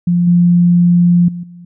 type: tone with level steps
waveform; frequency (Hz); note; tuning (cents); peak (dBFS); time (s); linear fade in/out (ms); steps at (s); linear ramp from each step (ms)
sine; 174.61; F3; 0; -9 / -6 / -21 / -32; 0.07-1.65; 5; 0.27 / 1.28 / 1.43; 5
effects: none